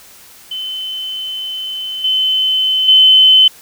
sine tone with level steps, 3052 Hz, G7, 47 cents flat, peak -20 / -11 / -4 dBFS, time 0.51-3.48 s, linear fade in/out 5 ms, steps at 2.04 / 2.88 s, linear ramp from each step 5 ms, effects white hiss -41 dBFS RMS until 3.61 s

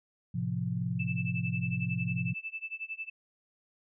sine chord, F major, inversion first, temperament equal, 110 / 130.81 / 174.61 Hz, A2 / C3 / F3, 0 / 0 / 0 cents, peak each -35 / -34 / -33 dBFS, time 0.34-2.34 s, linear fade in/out 10 ms
sine tone with tremolo, 2637 Hz, E7, in tune, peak -33 dBFS, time 0.99-3.1 s, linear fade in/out 10 ms, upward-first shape sine, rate 11 Hz, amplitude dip 95%
effects none

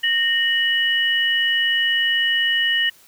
sine tone pair together, 1848 / 2940 Hz, A#6 / F#7, -16 / -12 cents, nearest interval minor sixth, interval 804 cents, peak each -19 dBFS, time 0.03-2.9 s, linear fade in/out 10 ms, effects white hiss -51 dBFS RMS until 3.07 s

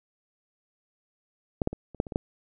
clicks, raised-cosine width 2 ms, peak -11 / -10 / -21 / -30 / -10 / -26 / -21 / -11 dBFS, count 8, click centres 1.618 / 1.674 / 1.73 / 1.947 / 2.001 / 2.068 / 2.122 / 2.159 s, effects none

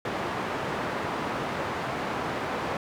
white band-pass noise, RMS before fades -31 dBFS, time 0.05-2.77 s, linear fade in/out 2 ms, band 100 to 1200 Hz, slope 12 dB/octave, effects none

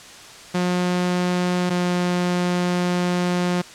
sawtooth tone pair in turn, 179.2 / 177.96 Hz, F3 / F3, +45 / +33 cents, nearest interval unison, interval 12 cents, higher first, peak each -15 dBFS, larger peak neither, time 0.54-1.7 / 1.7-3.62 s, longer second, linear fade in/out 10 ms, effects white hiss -41 dBFS RMS until 3.74 s + low-pass 7000 Hz 12 dB/octave

